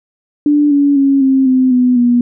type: tone with pitch steps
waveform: sine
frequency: 293.7 / 284.4 / 275.3 / 266.5 / 258.1 / 249.8 / 241.9 Hz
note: D4 / C#4 / C#4 / C4 / C4 / B3 / B3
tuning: 0 / +45 / -12 / +32 / -23 / +20 / -36 cents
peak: -7 dBFS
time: 0.46-2.21 s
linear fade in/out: 2 ms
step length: 250 ms
effects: none